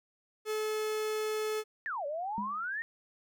45% pulse tone, 430.9 Hz, A4, 36 cents flat, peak -31 dBFS, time 0.45-1.64 s, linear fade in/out 50 ms
sine exponential two-way sweep, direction down then up, 1878 to 554.4 to 1878 Hz, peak -33 dBFS, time 1.86-2.82 s, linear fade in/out 0 ms, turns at 2.06 s
sine tone with exponential decay, 206.1 Hz, G#3, 13 cents flat, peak -32 dBFS, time 2.38-2.66 s, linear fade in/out 0 ms, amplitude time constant 60 ms
effects none

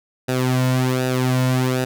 sawtooth tone with flanger, 128 Hz, C3, 38 cents flat, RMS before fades -19 dBFS, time 0.28-1.85 s, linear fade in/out 10 ms, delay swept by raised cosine 0.92 to 2.52 ms, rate 1.3 Hz, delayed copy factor -0.7, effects none

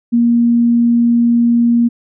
sine tone, 236 Hz, A#3, 22 cents sharp, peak -8 dBFS, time 0.12-1.89 s, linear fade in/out 20 ms, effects none

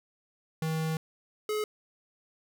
square tone pair in turn, 159.4 / 425.1 Hz, D#3 / G#4, +42 / +40 cents, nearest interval octave + perfect fourth, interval 1698 cents, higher second, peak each -29 / -29 dBFS, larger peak neither, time 0.62-0.97 / 1.49-1.64 s, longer first, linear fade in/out 2 ms, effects none

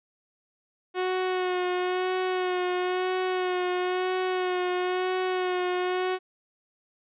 sawtooth tone with vibrato, 365.9 Hz, F#4, 19 cents flat, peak -21 dBFS, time 0.94-6.19 s, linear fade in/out 50 ms, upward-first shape sine, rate 1 Hz, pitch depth 23 cents each way, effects resampled to 8000 Hz

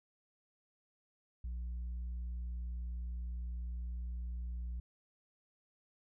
sine tone, 59.9 Hz, A#1, 48 cents sharp, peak -35 dBFS, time 1.44-4.8 s, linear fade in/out 5 ms, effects tanh soft clip ceiling -37 dBFS

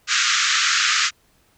pink band-pass noise, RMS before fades -19 dBFS, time 0.07-1.11 s, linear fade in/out 50 ms, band 1200 to 7300 Hz, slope 96 dB/octave, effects pink hiss -60 dBFS RMS until 1.57 s

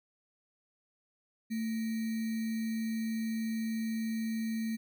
sine tone with sample-and-hold, 223.3 Hz, A3, 26 cents sharp, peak -31 dBFS, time 1.5-4.77 s, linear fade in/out 20 ms, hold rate 2100 Hz, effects none

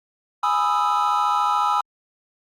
triangle chord, E major seventh, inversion first, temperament equal, 830.6 / 987.8 / 1244.5 / 1318.5 Hz, G#5 / B5 / D#6 / E6, 0 / 0 / 0 / 0 cents, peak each -21 dBFS, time 0.43-1.81 s, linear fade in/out 5 ms, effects tanh soft clip ceiling -9 dBFS + Opus 48 kbps

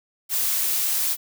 blue noise, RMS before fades -23 dBFS, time 0.29-1.17 s, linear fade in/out 50 ms, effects none

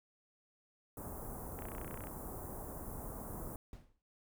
pink band-stop noise, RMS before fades -45 dBFS, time 0.97-3.56 s, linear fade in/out 2 ms, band 1100 to 10000 Hz, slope 24 dB/octave
click train, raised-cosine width 0.5 ms, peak -32 dBFS, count 16, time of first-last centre 1.59-2.071 s, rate 31.2 Hz
brown noise with exponential decay, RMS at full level -46 dBFS, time 3.73-4.02 s, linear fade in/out 1 ms, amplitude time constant 61 ms
effects none

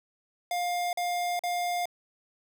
square tone bursts, 706 Hz, F5, 19 cents sharp, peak -28 dBFS, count 3, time 0.51-1.856 s, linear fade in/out 2 ms, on 420 ms, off 43 ms, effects none

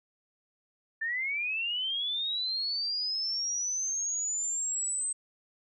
sine linear sweep, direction up, 1760 to 8270 Hz, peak -29 dBFS, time 1.01-5.13 s, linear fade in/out 10 ms, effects none

